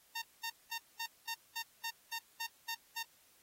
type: tone bursts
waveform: 10% pulse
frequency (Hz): 916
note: A#5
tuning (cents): -31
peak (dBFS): -29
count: 11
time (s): 0.15-3.031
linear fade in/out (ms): 10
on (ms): 71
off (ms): 210
effects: white hiss -67 dBFS RMS until 3.42 s + AAC 48 kbps